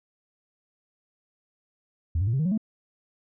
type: tone with pitch steps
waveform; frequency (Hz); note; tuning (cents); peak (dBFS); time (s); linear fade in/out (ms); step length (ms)
sine; 82.41 / 96.88 / 113.88 / 133.88 / 157.38 / 185 / 217.5; E2 / G2 / A#2 / C3 / D#3 / F#3 / A3; 0 / -20 / -40 / +40 / +20 / 0 / -20; -20; 2.15-2.577; 5; 61
effects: tanh soft clip ceiling -19 dBFS